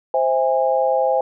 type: chord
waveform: sine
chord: C augmented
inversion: none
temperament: just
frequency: 523.3 / 654.1 / 817.6 Hz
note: C5 / E5 / G#5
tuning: 0 / -14 / -27 cents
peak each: -18 / -21 / -20 dBFS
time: 0.14-1.21 s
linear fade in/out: 2 ms
effects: none